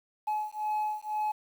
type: beating tone pair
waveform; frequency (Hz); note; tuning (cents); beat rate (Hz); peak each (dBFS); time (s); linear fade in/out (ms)
sine; 850 / 852; G#5 / G#5; +40 / +44; 2; -30 / -30; 0.27-1.32; 10
effects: tanh soft clip ceiling -26 dBFS + 9-bit